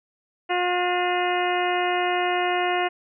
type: harmonic tone with a mistuned harmonic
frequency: 357.9 Hz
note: F4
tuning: 42 cents sharp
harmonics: 1 / 2 / 3 / 4 / 5 / 6 / 7 / 8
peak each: -26 / -24 / -31 / -32 / -32 / -32 / -34 / -33 dBFS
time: 0.49-2.89 s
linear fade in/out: 20 ms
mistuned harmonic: 6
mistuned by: -60 cents
effects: none